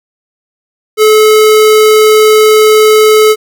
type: tone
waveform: square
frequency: 430.9 Hz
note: A4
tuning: 36 cents flat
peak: -3 dBFS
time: 0.97-3.36 s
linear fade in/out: 50 ms
effects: none